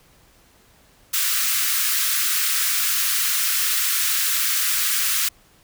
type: high-pass noise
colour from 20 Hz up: white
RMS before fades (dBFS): -21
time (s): 1.13-5.29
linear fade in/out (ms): 10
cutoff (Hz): 1200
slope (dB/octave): 48
effects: pink hiss -55 dBFS RMS until 5.63 s